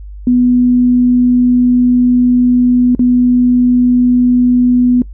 sine tone with dropouts, 246.9 Hz, B3, in tune, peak -6 dBFS, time 0.27-5.02 s, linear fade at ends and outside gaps 2 ms, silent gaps 2.95-2.993 s, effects noise-tail reverb RT60 0.1 s tail -21 dB re dry + added 50 Hz sine -26 dBFS peak until 5.13 s

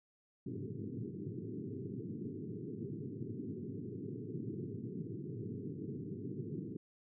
pink band-pass noise, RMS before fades -43 dBFS, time 0.46-6.77 s, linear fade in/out 5 ms, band 100 to 430 Hz, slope 96 dB/octave, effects none

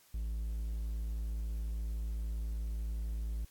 triangle tone, 55 Hz, A1, in tune, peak -32 dBFS, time 0.14-3.45 s, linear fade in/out 5 ms, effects white hiss -64 dBFS RMS until 3.5 s + AAC 64 kbps

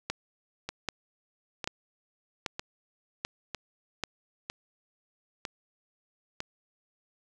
two click trains, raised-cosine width 0.2 ms, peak -17 / -13 dBFS, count 7 / 6, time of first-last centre 0.69-6.404 / 0.1-4.037 s, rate 1.05 / 1.27 Hz, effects none

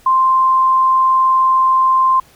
sine tone, 1046.5 Hz, C6, in tune, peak -9 dBFS, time 0.06-2.2 s, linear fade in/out 5 ms, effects pink hiss -48 dBFS RMS until 2.35 s

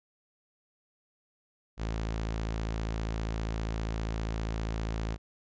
sawtooth tone, 55 Hz, A1, in tune, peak -27 dBFS, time 1.77-5.18 s, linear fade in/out 50 ms, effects resampled to 16000 Hz

